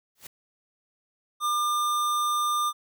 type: noise with exponential growth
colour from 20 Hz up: white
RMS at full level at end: -37 dBFS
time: 0.15-0.27 s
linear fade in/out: 5 ms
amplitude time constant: 26 ms
type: tone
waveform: square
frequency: 1200 Hz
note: D6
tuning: 37 cents sharp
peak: -24 dBFS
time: 1.4-2.73 s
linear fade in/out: 50 ms
effects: none